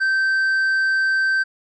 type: tone with tanh clipping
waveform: sine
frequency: 1555 Hz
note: G6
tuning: 14 cents flat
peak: -17 dBFS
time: 0-1.44 s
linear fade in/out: 20 ms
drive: 4 dB
effects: none